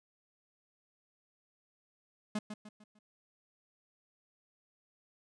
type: tone with echo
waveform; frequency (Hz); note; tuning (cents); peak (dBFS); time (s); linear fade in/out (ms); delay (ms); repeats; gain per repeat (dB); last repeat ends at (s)
45% pulse; 211.8; G#3; +34; -32; 2.35-2.39; 5; 150; 4; -8; 2.99
effects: resampled to 22050 Hz